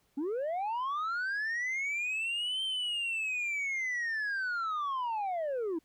sine linear two-way sweep, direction up then down, 261.6 to 3136 to 306.3 Hz, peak -28 dBFS, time 0.17-5.79 s, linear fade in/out 10 ms, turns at 2.63 s, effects tanh soft clip ceiling -30 dBFS + pink hiss -72 dBFS RMS until 5.84 s

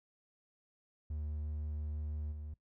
triangle tone with level steps, 75.5 Hz, D2, 48 cents sharp, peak -35 / -40 dBFS, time 1.1-2.54 s, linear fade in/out 5 ms, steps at 2.31 s, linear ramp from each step 20 ms, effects noise-tail reverb RT60 0.1 s tail -19 dB re dry

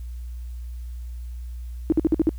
sine tone bursts, 318.5 Hz, D#4, 41 cents sharp, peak -14 dBFS, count 6, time 1.9-2.292 s, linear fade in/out 0 ms, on 22 ms, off 52 ms, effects added 60 Hz sine -31 dBFS peak until 2.38 s + white hiss -59 dBFS RMS until 2.38 s

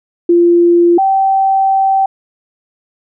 sine tone pair in turn, 345.1 / 774.7 Hz, F4 / G5, -21 / -21 cents, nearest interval octave + major second, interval 1400 cents, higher second, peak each -5 / -8 dBFS, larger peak first, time 0.29-0.98 / 0.98-2.06 s, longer second, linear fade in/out 5 ms, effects none

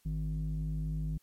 square tone with low-pass filter, 51.91 Hz, G#1, in tune, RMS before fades -34 dBFS, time 0.05-1.18 s, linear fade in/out 10 ms, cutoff 180 Hz, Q 4.9, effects white hiss -70 dBFS RMS until 1.22 s + MP3 64 kbps

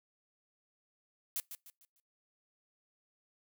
blue noise with echo, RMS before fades -36 dBFS, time 1.36-1.4 s, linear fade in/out 0 ms, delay 150 ms, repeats 4, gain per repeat -9 dB, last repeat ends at 2 s, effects noise-tail reverb RT60 0.2 s tail -23 dB re dry

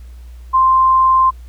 sine tone, 1046.5 Hz, C6, in tune, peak -8 dBFS, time 0.53-1.31 s, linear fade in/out 20 ms, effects added 60 Hz sine -32 dBFS peak until 1.48 s + pink hiss -53 dBFS RMS until 1.48 s

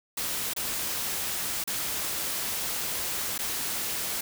white noise with dropouts, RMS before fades -31 dBFS, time 0.17-4.21 s, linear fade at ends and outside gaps 5 ms, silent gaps 0.536-0.563 / 1.64-1.674 / 3.38-3.389 s, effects none

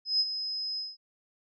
sine tone with ADSR envelope, 5080 Hz, D#8, 35 cents sharp, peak -21 dBFS, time 0.05-0.97 s, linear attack 150 ms, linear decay 42 ms, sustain -10 dB, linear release 190 ms, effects none

